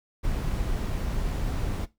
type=noise; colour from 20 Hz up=brown; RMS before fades=-28 dBFS; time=0.23-1.86 s; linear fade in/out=20 ms; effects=noise-tail reverb RT60 0.2 s tail -17 dB re dry